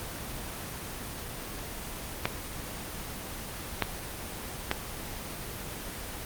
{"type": "clicks", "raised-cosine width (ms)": 0.3, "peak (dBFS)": -8, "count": 3, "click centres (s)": [2.255, 3.823, 4.714], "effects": ["pink hiss -38 dBFS RMS until 6.25 s", "Opus 24 kbps"]}